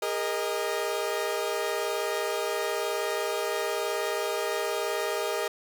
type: chord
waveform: sawtooth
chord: Ab suspended second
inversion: none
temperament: equal with one note detuned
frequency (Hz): 407.2 / 466.2 / 622.3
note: Ab4 / Bb4 / Eb5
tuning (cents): -34 / 0 / 0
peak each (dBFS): -28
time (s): 0.02-5.48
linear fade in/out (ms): 5
effects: none